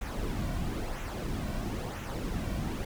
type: noise with flanger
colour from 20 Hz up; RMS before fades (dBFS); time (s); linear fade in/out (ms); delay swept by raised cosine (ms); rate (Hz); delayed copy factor
brown; -34; 0.01-2.85; 5; 0.21 to 2.41; 1; -0.55
effects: none